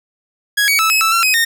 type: tone with pitch steps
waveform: sawtooth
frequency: 1662 / 2255 / 1309 / 2571 / 1318 / 1359 / 2524 / 1839 Hz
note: G#6 / C#7 / E6 / E7 / E6 / F6 / D#7 / A#6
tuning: +1 / +29 / -13 / -44 / -1 / -48 / +24 / -24 cents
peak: -8 dBFS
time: 0.57-1.45 s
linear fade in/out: 10 ms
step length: 110 ms
effects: none